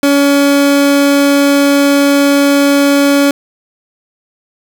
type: tone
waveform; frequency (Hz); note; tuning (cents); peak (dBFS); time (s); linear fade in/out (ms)
30% pulse; 282.3; C#4; +32; -4; 0.03-3.31; 2
effects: none